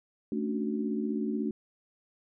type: chord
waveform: sine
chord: D major seventh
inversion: second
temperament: equal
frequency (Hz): 220 / 277.2 / 293.7 / 370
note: A3 / C#4 / D4 / F#4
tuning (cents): 0 / 0 / 0 / 0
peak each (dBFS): -31 / -37 / -35 / -36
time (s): 0.32-1.51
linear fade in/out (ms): 2
effects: none